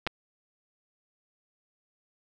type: clicks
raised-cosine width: 0.3 ms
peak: -13 / -15 dBFS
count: 2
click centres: 0.067 / 0.073 s
effects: none